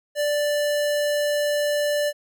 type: tone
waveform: square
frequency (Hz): 587.3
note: D5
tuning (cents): 0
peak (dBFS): -21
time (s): 0.15-2.13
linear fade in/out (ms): 50
effects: none